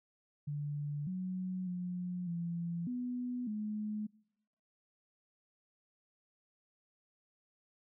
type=tone with pitch steps; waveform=sine; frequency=146.1 / 184.8 / 179.3 / 170.3 / 247.4 / 212 Hz; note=D3 / F#3 / F3 / F3 / B3 / G#3; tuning=-9 / -2 / +46 / -43 / +3 / +36 cents; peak=-35 dBFS; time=0.47-4.07 s; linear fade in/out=10 ms; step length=600 ms; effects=noise-tail reverb RT60 0.9 s tail -25 dB re dry